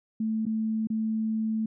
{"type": "tone with dropouts", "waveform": "sine", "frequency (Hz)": 220, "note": "A3", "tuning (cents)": 0, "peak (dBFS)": -25, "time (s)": [0.2, 1.66], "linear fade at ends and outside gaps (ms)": 5, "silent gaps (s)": [[0.455, 0.464], [0.872, 0.901]], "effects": []}